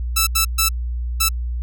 5% pulse tone bursts at uneven times, 1318.5 Hz, E6, in tune, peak -3 dBFS, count 4, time 0.16-0.27 / 0.35-0.45 / 0.58-0.69 / 1.2-1.29 s, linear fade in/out 10 ms, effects added 60 Hz sine -21 dBFS peak until 1.62 s

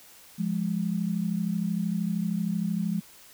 sine tone pair together, 174.61 / 207.6 Hz, F3 / G#3, 0 / 0 cents, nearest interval minor third, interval 300 cents, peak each -28 dBFS, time 0.38-3.01 s, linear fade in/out 20 ms, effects white hiss -52 dBFS RMS until 3.33 s

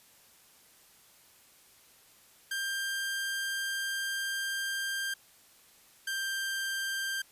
sawtooth tone pair in turn, 1589 / 1580.2 Hz, G6 / G6, +23 / +13 cents, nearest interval unison, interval 10 cents, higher first, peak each -28 dBFS, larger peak neither, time 2.51-5.14 / 6.07-7.22 s, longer first, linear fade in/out 5 ms, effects white hiss -60 dBFS RMS until 7.31 s + resampled to 32000 Hz

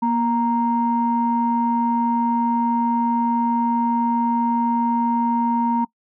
sine tone pair together, 237 / 932.3 Hz, A#3 / A#5, +29 / 0 cents, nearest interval 2 octaves, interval 2371 cents, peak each -19 dBFS, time 0.02-5.85 s, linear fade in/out 10 ms, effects noise-tail reverb RT60 0.1 s tail -23 dB re dry + tanh soft clip ceiling -9 dBFS

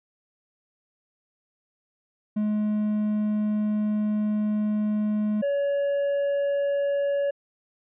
triangle tone pair in turn, 211.4 / 564.4 Hz, G#3 / C#5, +31 / +31 cents, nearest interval octave + perfect fourth, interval 1700 cents, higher second, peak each -20 dBFS, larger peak neither, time 2.36-5.42 / 5.42-7.31 s, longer first, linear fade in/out 10 ms, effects resampled to 8000 Hz

